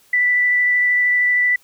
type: tone with vibrato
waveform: sine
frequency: 1975.5 Hz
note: B6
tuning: in tune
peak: -13 dBFS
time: 0.13-1.56 s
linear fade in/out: 5 ms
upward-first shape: sine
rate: 13 Hz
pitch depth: 8 cents each way
effects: white hiss -54 dBFS RMS until 1.63 s